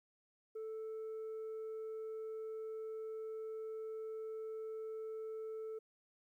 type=tone; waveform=sine; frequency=440 Hz; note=A4; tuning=in tune; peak=-39 dBFS; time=0.55-5.79 s; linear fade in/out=10 ms; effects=tanh soft clip ceiling -41 dBFS + 13-bit